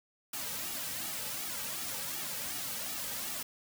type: noise with flanger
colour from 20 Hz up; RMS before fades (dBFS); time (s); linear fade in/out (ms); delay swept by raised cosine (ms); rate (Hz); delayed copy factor
white; -38; 0.33-3.43; 5; 1.9 to 2.9; 2.7; -0.8
effects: none